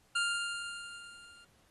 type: tone with level ramp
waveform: 25% pulse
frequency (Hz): 1400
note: F6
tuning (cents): +4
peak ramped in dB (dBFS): -24 to -53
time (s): 0.15-1.45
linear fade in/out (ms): 10
effects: pink hiss -68 dBFS RMS until 1.7 s + AAC 32 kbps